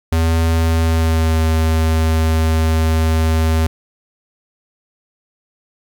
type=tone with pitch glide; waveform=square; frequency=81.9 to 80.26 Hz; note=E2 to E2; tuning=-11 to -46 cents; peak=-13 dBFS; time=0.12-3.67 s; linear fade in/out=5 ms; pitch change=-35 cents; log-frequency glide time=0.81-1.39 s; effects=9-bit